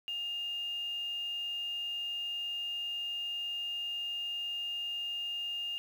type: tone with quantisation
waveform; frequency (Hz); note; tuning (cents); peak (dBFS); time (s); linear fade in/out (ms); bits
sine; 2821; F7; +17; -34; 0.08-5.78; 0; 9
effects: none